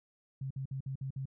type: tone bursts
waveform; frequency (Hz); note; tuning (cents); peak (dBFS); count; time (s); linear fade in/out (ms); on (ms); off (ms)
sine; 134.2; C3; +44; -35; 6; 0.41-1.256; 5; 96; 54
effects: none